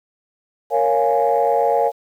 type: chord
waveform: sine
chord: Bb minor seventh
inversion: none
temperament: equal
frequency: 466.2 / 554.4 / 698.5 / 830.6 Hz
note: Bb4 / Db5 / F5 / Ab5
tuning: 0 / 0 / 0 / 0 cents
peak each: -19 dBFS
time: 0.7-1.92 s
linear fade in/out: 50 ms
effects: tanh soft clip ceiling -6 dBFS + 8-bit